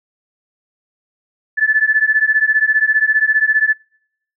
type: beating tone pair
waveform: sine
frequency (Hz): 1732 / 1747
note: A6 / A6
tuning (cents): -28 / -13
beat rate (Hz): 15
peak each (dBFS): -14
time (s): 1.57-3.74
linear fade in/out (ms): 20
effects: noise-tail reverb RT60 0.7 s tail -25 dB re dry